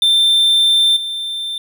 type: tone with level steps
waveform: triangle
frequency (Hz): 3570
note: A7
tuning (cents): +24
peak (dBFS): -8 / -19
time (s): 0.02-1.58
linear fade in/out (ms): 2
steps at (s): 0.96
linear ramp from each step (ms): 10
effects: none